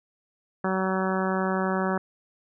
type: harmonic tone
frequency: 188.8 Hz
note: F#3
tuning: 35 cents sharp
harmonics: 1 / 2 / 3 / 4 / 5 / 6 / 7 / 8 / 9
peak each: -27 / -30 / -32 / -33 / -34 / -35 / -35 / -36 / -37 dBFS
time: 0.64-1.98 s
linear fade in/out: 5 ms
effects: none